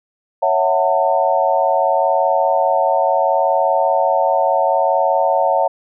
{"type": "chord", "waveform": "sine", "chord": "F# minor seventh", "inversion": "second", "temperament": "equal with one note detuned", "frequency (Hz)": [554.4, 659.3, 740, 901.1], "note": ["C#5", "E5", "F#5", "A5"], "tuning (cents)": [0, 0, 0, 41], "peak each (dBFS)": -18, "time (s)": [0.42, 5.68], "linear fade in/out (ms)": 10, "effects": []}